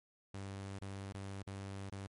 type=tone with dropouts; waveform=sawtooth; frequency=98 Hz; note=G2; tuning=in tune; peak=-39 dBFS; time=0.34-2.07 s; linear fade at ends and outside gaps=5 ms; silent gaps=0.788-0.815 / 1.125-1.143 / 1.427-1.47 / 1.898-1.921 s; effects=MP3 48 kbps